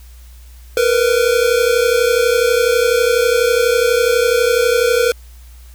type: tone pair together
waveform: square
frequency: 463.2 / 495.3 Hz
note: A#4 / B4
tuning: -11 / +5 cents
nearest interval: minor second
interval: 116 cents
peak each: -15 / -15 dBFS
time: 0.77-5.12 s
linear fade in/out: 2 ms
effects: added 60 Hz sine -36 dBFS peak until 5.74 s + white hiss -49 dBFS RMS until 5.74 s